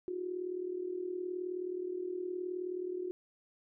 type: tone with amplitude modulation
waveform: sine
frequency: 362.4 Hz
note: F#4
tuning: 36 cents flat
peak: -32 dBFS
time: 0.08-3.11 s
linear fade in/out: 0 ms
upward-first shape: sine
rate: 39.1 Hz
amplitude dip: 70%
effects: none